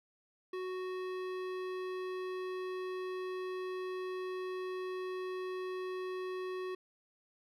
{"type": "tone with hard clipping", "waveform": "sine", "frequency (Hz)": 370, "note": "F#4", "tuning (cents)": 0, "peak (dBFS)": -39, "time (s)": [0.53, 6.75], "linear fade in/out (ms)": 5, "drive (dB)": 16, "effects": []}